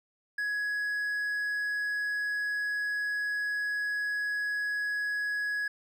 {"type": "tone", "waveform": "triangle", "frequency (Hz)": 1674, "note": "G#6", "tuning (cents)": 13, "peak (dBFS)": -27, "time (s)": [0.38, 5.68], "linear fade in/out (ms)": 5, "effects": []}